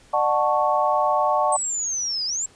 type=chord; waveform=sine; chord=D major seventh; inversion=none; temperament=equal with one note detuned; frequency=600.4 / 740 / 880 / 1108.7 Hz; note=D5 / F#5 / A5 / C#6; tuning=+38 / 0 / 0 / 0 cents; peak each=-23 dBFS; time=0.13-1.57 s; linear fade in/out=10 ms
type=linear two-way sweep; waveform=sine; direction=down then up; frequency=8220 to 4793 to 7670 Hz; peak=-23 dBFS; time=1.52-2.46 s; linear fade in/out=5 ms; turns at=2.25 s
effects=pink hiss -53 dBFS RMS until 2.55 s + resampled to 22050 Hz